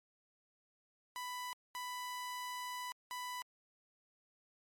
sawtooth tone bursts at uneven times, 993 Hz, B5, 9 cents sharp, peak -37 dBFS, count 3, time 1.16-1.53 / 1.75-2.92 / 3.11-3.42 s, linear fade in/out 0 ms, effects MP3 64 kbps

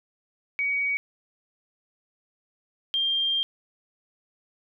sine tone pair in turn, 2256 / 3190 Hz, C#7 / G7, +30 / +30 cents, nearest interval tritone, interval 600 cents, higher second, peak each -23 / -22 dBFS, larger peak second, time 0.59-0.97 / 2.94-3.43 s, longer second, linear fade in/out 0 ms, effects none

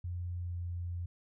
sine tone with pitch glide, 88.1 to 87.29 Hz, F2 to F2, +16 to 0 cents, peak -35 dBFS, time 0.04-1.06 s, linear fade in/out 5 ms, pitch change -16 cents, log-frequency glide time 0.4-0.56 s, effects none

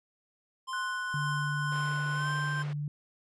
square tone with tremolo, 1046.5 Hz, C6, in tune, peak -34 dBFS, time 0.67-2.64 s, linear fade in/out 20 ms, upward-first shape triangle, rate 2 Hz, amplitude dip 45%
sine tone with pitch glide, 1480 to 1566.2 Hz, F#6 to G6, 0 to -2 cents, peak -33 dBFS, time 0.73-2.62 s, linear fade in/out 2 ms, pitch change +98 cents, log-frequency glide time 2.14-2.3 s
sine tone, 146.83 Hz, D3, in tune, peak -31 dBFS, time 1.14-2.88 s, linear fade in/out 2 ms
pink band-pass noise, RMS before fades -48 dBFS, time 1.72-2.73 s, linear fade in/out 0 ms, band 400 to 2800 Hz, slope 12 dB/octave
effects resampled to 24000 Hz

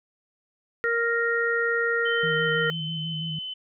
harmonic tone, 466.2 Hz, A#4, in tune, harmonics 1 / 3 / 4, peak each -26 / -26 / -26 dBFS, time 0.84-2.7 s, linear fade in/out 0 ms
sine tone with pitch glide, 3083 to 3034 Hz, G7 to F#7, -29 to +43 cents, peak -31 dBFS, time 2.05-3.54 s, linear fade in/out 10 ms, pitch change -28 cents, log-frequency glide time 2.26-3.4 s
sine tone with vibrato, 159.5 Hz, D#3, 43 cents sharp, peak -30 dBFS, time 2.23-3.39 s, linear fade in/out 5 ms, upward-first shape square, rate 6.1 Hz, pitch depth 35 cents each way
effects none

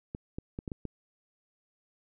clicks, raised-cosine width 3 ms, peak -23 dBFS, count 6, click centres 0.149 / 0.385 / 0.589 / 0.678 / 0.718 / 0.853 s, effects none

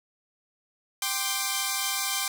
5% pulse chord, G suspended fourth, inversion none, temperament equal with one note detuned, 784 / 1046.5 / 1186.3 Hz, G5 / C6 / D6, 0 / 0 / +17 cents, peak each -19 dBFS, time 1.02-2.28 s, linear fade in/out 2 ms, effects none

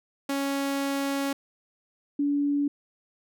sawtooth / sine tone pair in turn, 277.2 / 286.6 Hz, C#4 / D4, 0 / -42 cents, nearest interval minor second, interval 58 cents, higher second, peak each -22 dBFS, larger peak neither, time 0.29-1.33 / 2.19-2.68 s, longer first, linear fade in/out 5 ms, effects none

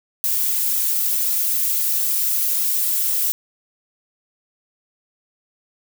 violet noise with flanger, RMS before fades -20 dBFS, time 0.24-3.32 s, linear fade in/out 0 ms, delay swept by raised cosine 1.5 to 2.8 ms, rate 3.8 Hz, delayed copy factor +0.9, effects none

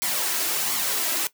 white noise with flanger, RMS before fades -25 dBFS, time 0.02-1.27 s, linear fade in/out 0 ms, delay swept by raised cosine 0.9 to 3.1 ms, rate 1.4 Hz, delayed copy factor +0.5, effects noise-tail reverb RT60 0.1 s tail -17 dB re dry + high-pass 200 Hz 12 dB/octave

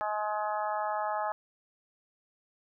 harmonic tone, 211.2 Hz, G#3, 29 cents sharp, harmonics 3 / 4 / 5 / 6 / 7 / 8, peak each -35 / -32 / -39 / -37 / -49 / -43 dBFS, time 0.01-1.32 s, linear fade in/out 0 ms, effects none

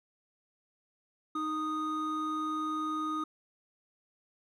triangle tone pair together, 310 / 1240 Hz, D#4 / D#6, -6 / -6 cents, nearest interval 2 octaves, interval 2400 cents, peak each -33 / -31 dBFS, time 1.35-3.24 s, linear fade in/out 5 ms, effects none

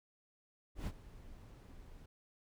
brown noise with ADSR envelope, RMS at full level -37 dBFS, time 0.75-2.06 s, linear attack 120 ms, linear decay 46 ms, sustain -17 dB, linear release 6 ms, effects none

